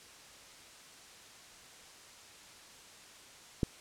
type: click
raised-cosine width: 3 ms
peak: -15 dBFS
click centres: 3.632 s
effects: white hiss -54 dBFS RMS until 3.8 s + low-pass 8000 Hz 12 dB/octave